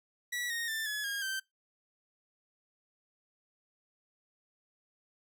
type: tone with pitch steps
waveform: sawtooth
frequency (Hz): 1943 / 1858.5 / 1777.6 / 1700.3 / 1626.3 / 1555.6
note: B6 / A#6 / A6 / G#6 / G#6 / G6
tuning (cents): -29 / -6 / +17 / +40 / -37 / -14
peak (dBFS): -30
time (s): 0.32-1.4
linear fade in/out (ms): 10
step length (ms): 180
effects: noise-tail reverb RT60 0.2 s tail -25 dB re dry